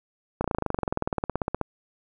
slowing click train, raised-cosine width 1 ms, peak -11 dBFS, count 26, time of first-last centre 0.41-1.613 s, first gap 33 ms, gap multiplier 1.03, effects none

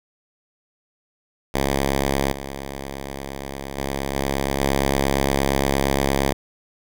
5% pulse tone with level steps, 68.6 Hz, C#2, 17 cents flat, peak -8 / -19 / -13 / -10 / -7 dBFS, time 1.54-6.33 s, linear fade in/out 5 ms, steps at 2.32 / 3.78 / 4.15 / 4.6 s, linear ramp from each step 5 ms, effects none

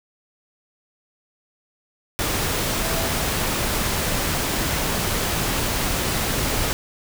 sine tone in noise, 659.3 Hz, E5, in tune, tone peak -30 dBFS, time 2.81-3.08 s, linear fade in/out 0 ms, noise pink, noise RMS -23 dBFS, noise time 2.19-6.73 s, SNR -10 dB, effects none

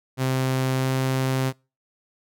sawtooth tone with pitch glide, 130.81 to 131.57 Hz, C3 to C3, 0 to +10 cents, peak -17 dBFS, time 0.17-1.53 s, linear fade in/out 50 ms, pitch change +10 cents, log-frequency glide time 0.75-0.9 s, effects noise-tail reverb RT60 0.3 s tail -25 dB re dry

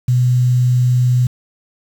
sine tone with quantisation, 124.5 Hz, B2, 14 cents sharp, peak -10 dBFS, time 0.08-1.27 s, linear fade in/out 5 ms, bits 6, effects none

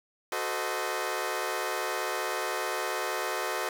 15% pulse chord, F# diminished seventh, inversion none, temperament equal with one note detuned, 370 / 440 / 515.5 / 622.3 Hz, F#4 / A4 / C5 / Eb5, 0 / 0 / -26 / 0 cents, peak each -29 dBFS, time 0.32-3.69 s, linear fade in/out 2 ms, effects 9-bit

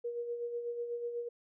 sine tone with tremolo, 475.5 Hz, A#4, 34 cents sharp, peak -33 dBFS, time 0.04-1.29 s, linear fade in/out 10 ms, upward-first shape sine, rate 8.1 Hz, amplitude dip 50%, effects none

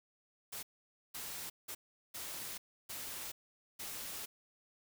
white noise bursts at uneven times, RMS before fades -44 dBFS, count 6, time 0.52-0.63 / 1.14-1.5 / 1.68-1.75 / 2.14-2.58 / 2.89-3.32 / 3.79-4.26 s, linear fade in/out 10 ms, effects none

